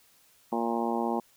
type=harmonic tone with a mistuned harmonic; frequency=116.54 Hz; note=A#2; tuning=in tune; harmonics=2 / 3 / 4 / 5 / 6 / 7 / 8 / 9; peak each=-31 / -33 / -36 / -38 / -37 / -33 / -36 / -41 dBFS; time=0.52-1.2 s; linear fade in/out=5 ms; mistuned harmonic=9; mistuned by=+20 cents; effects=white hiss -62 dBFS RMS until 1.36 s